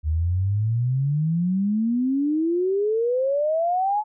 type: exponential sweep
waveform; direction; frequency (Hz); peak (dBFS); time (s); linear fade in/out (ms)
sine; up; 74.7 to 864; -19; 0.03-4.04; 50
effects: none